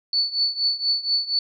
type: tone with tremolo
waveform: sine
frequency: 4467 Hz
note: C#8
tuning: 12 cents sharp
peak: -16 dBFS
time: 0.13-1.39 s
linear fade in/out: 2 ms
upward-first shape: triangle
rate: 4.2 Hz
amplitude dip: 90%
effects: none